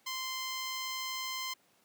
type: tone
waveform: 10% pulse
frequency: 1041 Hz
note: C6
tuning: 9 cents flat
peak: -27 dBFS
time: 0.06-1.54 s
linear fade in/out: 10 ms
effects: pink hiss -68 dBFS RMS until 1.84 s + high-pass 200 Hz 12 dB/octave